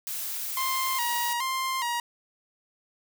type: noise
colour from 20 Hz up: blue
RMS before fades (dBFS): -33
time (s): 0.07-1.33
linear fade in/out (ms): 0
type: tone with vibrato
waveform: sawtooth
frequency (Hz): 1000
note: B5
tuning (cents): +21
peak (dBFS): -23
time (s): 0.57-2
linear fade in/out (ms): 2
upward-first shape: square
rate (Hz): 1.2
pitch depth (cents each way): 87
effects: none